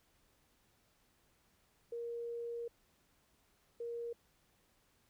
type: tone bursts at uneven times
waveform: sine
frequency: 470 Hz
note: A#4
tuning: 14 cents sharp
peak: -39 dBFS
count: 2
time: 1.92-2.68 / 3.8-4.13 s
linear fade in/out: 5 ms
effects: pink hiss -73 dBFS RMS until 5.09 s